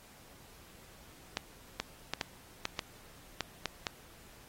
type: clicks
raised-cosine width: 0.2 ms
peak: -14 dBFS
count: 9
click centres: 1.371 / 1.8 / 2.136 / 2.212 / 2.654 / 2.792 / 3.407 / 3.657 / 3.868 s
effects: pink hiss -57 dBFS RMS until 4.48 s + AAC 48 kbps